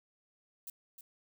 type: noise with echo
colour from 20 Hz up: violet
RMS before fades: -44 dBFS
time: 0.67-0.7 s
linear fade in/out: 2 ms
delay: 310 ms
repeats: 1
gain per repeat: -8 dB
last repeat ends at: 1.01 s
effects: none